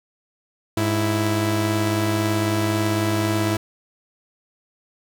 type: tone pair together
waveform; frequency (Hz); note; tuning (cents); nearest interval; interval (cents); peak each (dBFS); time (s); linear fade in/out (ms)
sawtooth; 103.82 / 329.6; G#2 / E4; 0 / 0; octave + minor sixth; 2000; -18; 0.77-3.57; 5
effects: none